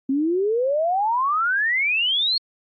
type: exponential sweep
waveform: sine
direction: up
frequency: 261.6 to 4377 Hz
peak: -18 dBFS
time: 0.09-2.38 s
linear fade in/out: 5 ms
effects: AAC 64 kbps